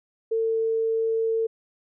sine tone, 449.5 Hz, A4, 37 cents sharp, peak -21 dBFS, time 0.31-1.47 s, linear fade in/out 10 ms, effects none

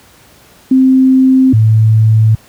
sine tone pair in turn, 261.6 / 109.99 Hz, C4 / A2, 0 / 0 cents, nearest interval octave + minor third, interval 1500 cents, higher first, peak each -4 dBFS, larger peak neither, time 0.71-1.53 / 1.53-2.35 s, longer neither, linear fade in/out 5 ms, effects pink hiss -43 dBFS RMS until 2.48 s + high-pass 60 Hz 12 dB/octave

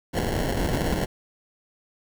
pink noise with sample-and-hold, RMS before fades -25 dBFS, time 0.13-1.06 s, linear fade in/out 20 ms, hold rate 1225 Hz, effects none

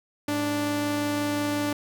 sawtooth tone pair together, 106.23 / 293.1 Hz, G#2 / D4, +40 / -3 cents, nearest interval octave + tritone, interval 1757 cents, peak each -31 / -21 dBFS, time 0.28-1.73 s, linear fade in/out 5 ms, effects none

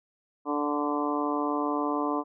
harmonic tone with a mistuned harmonic, 146.83 Hz, D3, in tune, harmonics 2 / 3 / 4 / 5 / 6 / 7 / 8, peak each -29 / -34 / -36 / -35 / -37 / -32 / -36 dBFS, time 0.45-2.24 s, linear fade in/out 50 ms, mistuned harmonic 8, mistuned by -17 cents, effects none

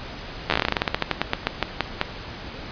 slowing click train, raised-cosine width 0.3 ms, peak -3 dBFS, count 23, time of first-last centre 0.5-2.014 s, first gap 11 ms, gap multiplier 1.15, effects pink hiss -36 dBFS RMS until 2.71 s + resampled to 11025 Hz

